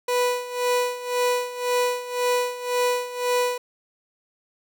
30% pulse tone with tremolo, 492.7 Hz, B4, 4 cents flat, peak -16 dBFS, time 0.08-3.58 s, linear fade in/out 5 ms, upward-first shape sine, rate 1.9 Hz, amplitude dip 80%, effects none

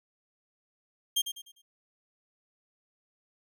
sawtooth tone with echo, 3200 Hz, G7, 35 cents sharp, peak -21 dBFS, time 1.16-1.22 s, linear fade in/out 10 ms, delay 100 ms, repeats 4, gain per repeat -9 dB, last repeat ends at 1.62 s, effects none

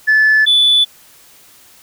sine tone pair in turn, 1736 / 3472 Hz, A6 / A7, -24 / -24 cents, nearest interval octave, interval 1200 cents, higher second, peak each -6 dBFS, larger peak neither, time 0.07-0.46 / 0.46-0.85 s, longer neither, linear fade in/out 20 ms, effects tanh soft clip ceiling -5 dBFS + white hiss -45 dBFS RMS until 1.82 s

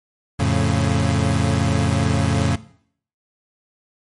30% pulse chord, F augmented, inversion none, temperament equal, 87.31 / 110 / 138.59 Hz, F2 / A2 / C#3, 0 / 0 / 0 cents, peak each -18 dBFS, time 0.39-2.56 s, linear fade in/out 10 ms, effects noise-tail reverb RT60 0.6 s tail -18 dB re dry + MP3 48 kbps

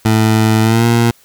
20% pulse tone with pitch glide, 110 to 117.22 Hz, A2 to A#2, 0 to +10 cents, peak -4 dBFS, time 0.05-1.11 s, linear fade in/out 5 ms, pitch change +110 cents, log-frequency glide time 0.62-0.85 s, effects white hiss -49 dBFS RMS until 1.24 s

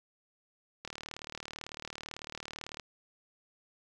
click train, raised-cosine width 0.2 ms, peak -23 dBFS, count 75, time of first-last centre 0.85-2.797 s, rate 38 Hz, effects none

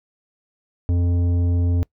sine tone with tanh clipping, 87.31 Hz, F2, in tune, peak -18 dBFS, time 0.89-1.83 s, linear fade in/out 0 ms, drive 11 dB, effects noise-tail reverb RT60 0.1 s tail -23 dB re dry

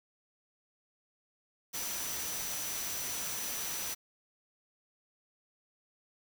sine tone in noise, 5920 Hz, F#8, in tune, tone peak -41 dBFS, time 1.73-3.95 s, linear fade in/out 20 ms, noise white, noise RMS -38 dBFS, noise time 1.73-3.95 s, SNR -6 dB, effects none

